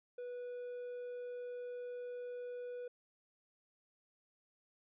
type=tone; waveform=triangle; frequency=490.5 Hz; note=B4; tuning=12 cents flat; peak=-40 dBFS; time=0.18-2.88 s; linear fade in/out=5 ms; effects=resampled to 8000 Hz